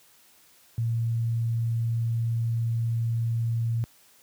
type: tone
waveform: sine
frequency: 115.4 Hz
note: A#2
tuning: 17 cents flat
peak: -23 dBFS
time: 0.78-3.84 s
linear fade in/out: 0 ms
effects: white hiss -58 dBFS RMS until 4.22 s + high-pass 60 Hz 12 dB/octave